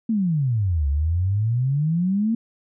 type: exponential two-way sweep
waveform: sine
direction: down then up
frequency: 233.1 to 68.6 to 233.1 Hz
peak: -18 dBFS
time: 0.09-2.35 s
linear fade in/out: 5 ms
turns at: 0.88 s
effects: none